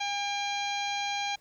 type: harmonic tone with a mistuned harmonic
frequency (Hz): 809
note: G#5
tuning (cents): -46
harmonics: 1 / 2 / 3 / 4 / 5 / 6 / 7 / 8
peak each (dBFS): -32 / -42 / -35 / -38 / -39 / -49 / -49 / -44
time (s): 0-1.36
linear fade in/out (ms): 10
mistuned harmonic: 3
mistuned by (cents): -32
effects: pink hiss -64 dBFS RMS until 1.4 s